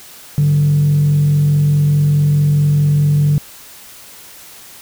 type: tone with frequency modulation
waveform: sine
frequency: 146.83 Hz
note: D3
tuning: in tune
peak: -8 dBFS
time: 0.38-3.38 s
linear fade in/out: 0 ms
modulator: 44.7 Hz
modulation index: 0.29
effects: tanh soft clip ceiling -6 dBFS + white hiss -38 dBFS RMS until 4.81 s